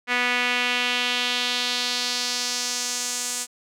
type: tone with band-pass filter sweep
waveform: sawtooth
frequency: 245.9 Hz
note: B3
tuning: 7 cents flat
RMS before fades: -25 dBFS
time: 0.07-3.47 s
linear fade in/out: 50 ms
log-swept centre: 2100 to 7800 Hz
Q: 2.1
effects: none